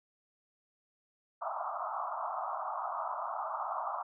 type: band-pass noise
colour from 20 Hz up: white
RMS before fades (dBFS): -37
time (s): 1.41-4.03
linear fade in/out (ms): 10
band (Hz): 630 to 1300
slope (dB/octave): 96
effects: none